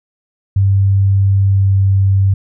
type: tone with pitch glide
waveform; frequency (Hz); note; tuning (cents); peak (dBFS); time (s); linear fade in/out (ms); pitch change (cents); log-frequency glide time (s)
sine; 98 to 97.27; G2 to G2; 0 to -13; -8; 0.56-2.34; 5; -13; 1.45-1.75
effects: none